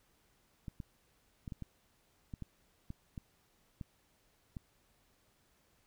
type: clicks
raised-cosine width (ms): 5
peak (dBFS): -30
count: 11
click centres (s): 0.682 / 0.802 / 1.478 / 1.522 / 1.623 / 2.338 / 2.423 / 2.904 / 3.178 / 3.812 / 4.568
effects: pink hiss -72 dBFS RMS until 5.86 s